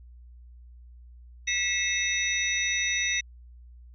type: tone cluster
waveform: sine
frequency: 1953 / 2143 / 2620 / 3744 / 5920 Hz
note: B6 / C7 / E7 / A#7 / F#8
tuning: -20 / +41 / -11 / +7 / 0 cents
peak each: -31 dBFS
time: 1.47-3.21 s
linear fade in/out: 10 ms
effects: added 60 Hz sine -46 dBFS peak until 3.94 s